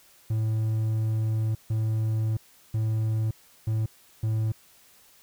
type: tone bursts at uneven times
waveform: triangle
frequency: 110 Hz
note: A2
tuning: in tune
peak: -21 dBFS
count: 5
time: 0.3-1.55 / 1.7-2.37 / 2.74-3.31 / 3.67-3.86 / 4.23-4.52 s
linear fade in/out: 5 ms
effects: white hiss -57 dBFS RMS until 5.22 s